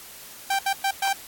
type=tone bursts at uneven times; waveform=sawtooth; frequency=784 Hz; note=G5; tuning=in tune; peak=-17 dBFS; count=4; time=0.5-0.59 / 0.66-0.73 / 0.84-0.91 / 1.02-1.13 s; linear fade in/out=5 ms; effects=white hiss -43 dBFS RMS until 1.27 s + AAC 64 kbps